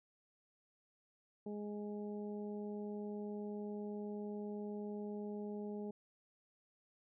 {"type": "harmonic tone", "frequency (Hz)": 207.7, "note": "G#3", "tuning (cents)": 0, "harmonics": [1, 2, 3, 4], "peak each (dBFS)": [-43, -45, -55, -57], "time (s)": [1.46, 5.91], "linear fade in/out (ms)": 5, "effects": []}